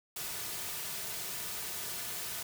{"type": "noise with comb filter", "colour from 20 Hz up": "white", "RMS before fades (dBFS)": -39, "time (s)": [0.16, 2.43], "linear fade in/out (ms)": 5, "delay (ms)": 3.7, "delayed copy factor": -0.5, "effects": []}